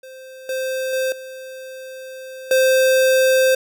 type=tone with level steps; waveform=square; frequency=522 Hz; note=C5; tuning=4 cents flat; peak=-37 / -22 / -19 / -33 / -13 dBFS; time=0.03-3.55 s; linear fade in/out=5 ms; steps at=0.49 / 0.93 / 1.12 / 2.51 s; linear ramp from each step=2 ms; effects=none